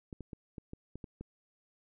clicks, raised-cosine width 3 ms, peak -30 dBFS, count 8, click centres 0.128 / 0.207 / 0.332 / 0.582 / 0.734 / 0.956 / 1.042 / 1.21 s, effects none

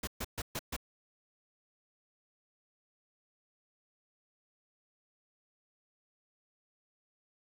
pink noise bursts, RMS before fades -37 dBFS, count 5, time 0.03-0.765 s, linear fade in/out 5 ms, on 43 ms, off 130 ms, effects none

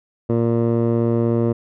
15% pulse tone with low-pass filter, 116.54 Hz, A#2, in tune, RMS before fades -18 dBFS, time 0.29-1.53 s, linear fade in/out 10 ms, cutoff 610 Hz, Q 1.2, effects none

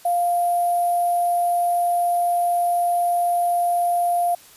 sine tone with sample-and-hold, 699 Hz, F5, 1 cent sharp, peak -17 dBFS, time 0.05-4.35 s, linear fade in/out 5 ms, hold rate 11025 Hz, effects white hiss -48 dBFS RMS until 4.56 s + resampled to 32000 Hz

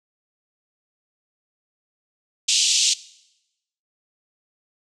white band-pass noise, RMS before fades -19 dBFS, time 2.48-2.94 s, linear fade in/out 10 ms, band 2700 to 7600 Hz, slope 48 dB/octave, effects noise-tail reverb RT60 0.9 s tail -20 dB re dry

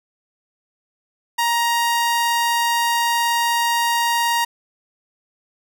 sawtooth tone, 939 Hz, A#5, 12 cents sharp, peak -13 dBFS, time 1.38-4.45 s, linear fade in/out 10 ms, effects none

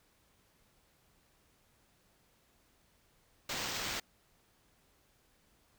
white noise with sample-and-hold, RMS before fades -38 dBFS, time 3.49-4 s, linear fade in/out 5 ms, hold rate 11025 Hz, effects pink hiss -70 dBFS RMS until 5.78 s

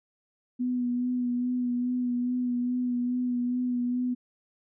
sine tone with vibrato, 246.7 Hz, B3, 2 cents flat, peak -25 dBFS, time 0.59-4.15 s, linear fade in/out 20 ms, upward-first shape sine, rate 2.4 Hz, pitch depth 23 cents each way, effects none

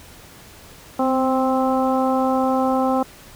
harmonic tone with a mistuned harmonic, 262.3 Hz, C4, 4 cents sharp, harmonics 1 / 2 / 3 / 4 / 5, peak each -20 / -22 / -22 / -27 / -29 dBFS, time 0.99-3.03 s, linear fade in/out 5 ms, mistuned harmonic 1, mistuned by -20 cents, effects pink hiss -44 dBFS RMS until 3.35 s

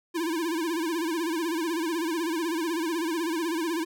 square tone with vibrato, 329.6 Hz, E4, in tune, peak -27 dBFS, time 0.14-3.85 s, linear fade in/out 20 ms, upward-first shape sine, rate 16 Hz, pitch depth 110 cents each way, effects none

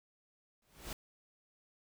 pink noise with exponential growth, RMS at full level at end -39 dBFS, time 0.62-0.93 s, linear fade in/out 2 ms, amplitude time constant 66 ms, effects none

